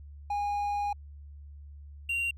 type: tone pair in turn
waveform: triangle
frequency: 819 / 2762 Hz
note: G#5 / F7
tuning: -24 / -20 cents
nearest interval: octave + major sixth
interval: 2104 cents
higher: second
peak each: -26 dBFS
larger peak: neither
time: 0.3-0.93 / 2.09-2.31 s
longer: first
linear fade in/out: 5 ms
effects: added 72 Hz sine -44 dBFS peak until 2.37 s